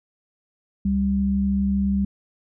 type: tone pair together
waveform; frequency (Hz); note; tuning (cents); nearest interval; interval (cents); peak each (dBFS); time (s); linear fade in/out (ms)
sine; 69.8 / 197.26; C#2 / G3; +13 / +11; octave + tritone; 1798; -26 / -19; 0.85-2.05; 5
effects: none